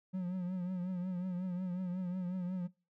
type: tone with vibrato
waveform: triangle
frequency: 181.7 Hz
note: F#3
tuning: 31 cents flat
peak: -32 dBFS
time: 0.13-2.68 s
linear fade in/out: 20 ms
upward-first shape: triangle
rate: 5.5 Hz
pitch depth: 70 cents each way
effects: noise-tail reverb RT60 0.3 s tail -22 dB re dry